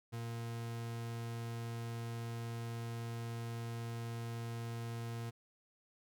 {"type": "tone", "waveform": "40% pulse", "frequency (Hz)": 116.3, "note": "A#2", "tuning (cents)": -4, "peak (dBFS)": -39, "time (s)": [0.12, 5.31], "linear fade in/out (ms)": 20, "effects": []}